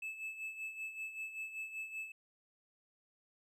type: tone with tremolo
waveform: triangle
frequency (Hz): 2614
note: E7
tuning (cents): -15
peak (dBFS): -37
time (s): 0.02-2.12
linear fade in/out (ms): 5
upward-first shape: sine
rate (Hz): 5.2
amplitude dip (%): 65
effects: none